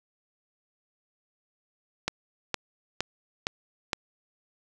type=click train; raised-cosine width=0.2 ms; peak=-9 dBFS; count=5; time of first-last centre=2.08-3.932 s; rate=2.16 Hz; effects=none